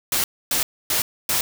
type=noise bursts; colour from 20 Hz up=white; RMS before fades=-21 dBFS; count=4; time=0.12-1.41 s; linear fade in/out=2 ms; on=120 ms; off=270 ms; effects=none